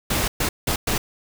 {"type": "noise bursts at uneven times", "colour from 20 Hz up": "pink", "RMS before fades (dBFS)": -22, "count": 4, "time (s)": [[0.1, 0.28], [0.4, 0.49], [0.67, 0.76], [0.87, 0.98]], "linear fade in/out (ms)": 5, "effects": []}